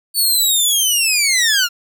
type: linear sweep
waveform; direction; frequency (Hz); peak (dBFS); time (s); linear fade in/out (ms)
15% pulse; down; 4521 to 1363; -6; 0.14-1.69; 50
effects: none